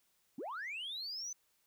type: linear sweep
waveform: sine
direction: up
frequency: 207.7 to 6180 Hz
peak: -38 dBFS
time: 0.38-1.33 s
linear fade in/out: 5 ms
effects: tanh soft clip ceiling -37 dBFS + white hiss -75 dBFS RMS until 1.66 s